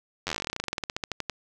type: slowing click train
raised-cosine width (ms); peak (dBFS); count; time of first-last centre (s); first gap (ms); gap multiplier
0.2; -12; 28; 0.27-1.297; 10; 1.09
effects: none